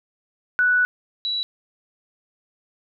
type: tone pair in turn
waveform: sine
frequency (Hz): 1480 / 3923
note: F#6 / B7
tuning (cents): 0 / -12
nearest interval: octave + perfect fourth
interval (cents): 1688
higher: second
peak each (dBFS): -15 / -22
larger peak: first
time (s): 0.59-0.85 / 1.25-1.43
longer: first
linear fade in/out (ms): 0
effects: none